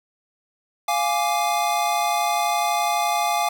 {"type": "chord", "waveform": "square", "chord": "D diminished", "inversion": "first", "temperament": "equal", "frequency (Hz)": [698.5, 830.6, 1174.7], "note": ["F5", "Ab5", "D6"], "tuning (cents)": [0, 0, 0], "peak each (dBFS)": [-24, -24, -27], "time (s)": [0.88, 3.49], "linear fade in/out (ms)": 5, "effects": []}